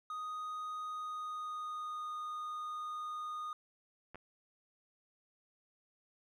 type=tone with pitch glide; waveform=triangle; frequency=1245 to 1230.7 Hz; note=D#6 to D#6; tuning=+1 to -19 cents; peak=-37 dBFS; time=0.1-3.53 s; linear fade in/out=2 ms; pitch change=-20 cents; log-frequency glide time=0.87-2.13 s
type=clicks; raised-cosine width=0.5 ms; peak=-34 dBFS; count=2; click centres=4.146 / 4.156 s
effects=none